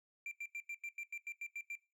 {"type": "tone bursts", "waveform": "triangle", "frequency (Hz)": 2364, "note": "D7", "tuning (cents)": 11, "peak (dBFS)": -39, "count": 11, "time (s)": [0.26, 1.754], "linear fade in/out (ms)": 2, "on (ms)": 54, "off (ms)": 90, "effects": ["noise-tail reverb RT60 0.3 s tail -21 dB re dry"]}